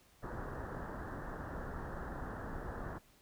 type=low-pass noise; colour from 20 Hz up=pink; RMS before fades=-43 dBFS; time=0.22-2.99 s; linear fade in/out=20 ms; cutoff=1800 Hz; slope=96 dB/octave; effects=pink hiss -66 dBFS RMS until 3.21 s